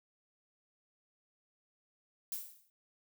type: noise with exponential decay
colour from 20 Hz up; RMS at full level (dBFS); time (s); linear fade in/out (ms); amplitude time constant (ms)
violet; -36; 2.32-2.7; 1; 82
effects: none